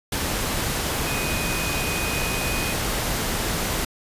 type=tone in noise; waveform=sine; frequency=2493 Hz; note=D#7; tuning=3 cents sharp; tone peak=-30 dBFS; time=1.07-2.73 s; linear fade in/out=5 ms; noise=pink; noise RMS=-25 dBFS; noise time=0.12-3.85 s; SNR=-8 dB; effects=resampled to 32000 Hz